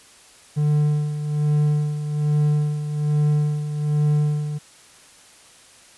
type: tone with tremolo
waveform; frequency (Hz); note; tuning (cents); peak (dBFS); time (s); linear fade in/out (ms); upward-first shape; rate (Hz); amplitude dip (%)
triangle; 149.1; D3; +27; -13; 0.56-4.59; 20; sine; 1.2; 65
effects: white hiss -49 dBFS RMS until 5.97 s + resampled to 24000 Hz